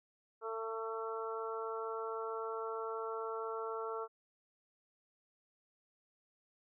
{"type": "harmonic tone", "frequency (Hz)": 223.9, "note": "A3", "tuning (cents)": 30, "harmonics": [2, 3, 4, 5, 6], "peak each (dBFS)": [-40, -48, -47, -46, -44], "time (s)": [0.41, 4.08], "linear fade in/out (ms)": 50, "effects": []}